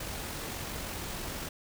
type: noise with amplitude modulation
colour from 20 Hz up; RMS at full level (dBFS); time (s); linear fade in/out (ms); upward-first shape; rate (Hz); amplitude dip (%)
pink; -37; 0-1.49; 5; sine; 46.3; 25
effects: none